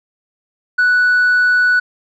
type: tone with tanh clipping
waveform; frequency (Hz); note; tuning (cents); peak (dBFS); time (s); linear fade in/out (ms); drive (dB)
triangle; 1480; F#6; 0; -10; 0.78-1.8; 10; 6
effects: none